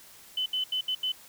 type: tone bursts at uneven times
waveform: sine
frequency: 3026 Hz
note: F#7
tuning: 38 cents sharp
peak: -26 dBFS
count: 5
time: 0.37-0.46 / 0.53-0.64 / 0.72-0.81 / 0.88-0.95 / 1.03-1.12 s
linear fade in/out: 5 ms
effects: white hiss -52 dBFS RMS until 1.28 s